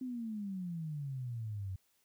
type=exponential sweep; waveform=sine; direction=down; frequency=261.6 to 92 Hz; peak=-37 dBFS; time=0.01-1.76 s; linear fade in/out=5 ms; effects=white hiss -74 dBFS RMS until 2.04 s